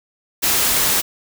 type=noise; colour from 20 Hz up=white; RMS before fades=-17 dBFS; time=0.42-1.02 s; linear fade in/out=20 ms; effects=none